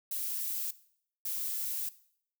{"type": "noise bursts at uneven times", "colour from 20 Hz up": "violet", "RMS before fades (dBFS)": -35, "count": 2, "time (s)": [[0.11, 0.71], [1.25, 1.89]], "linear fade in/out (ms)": 5, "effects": ["noise-tail reverb RT60 0.6 s tail -17 dB re dry"]}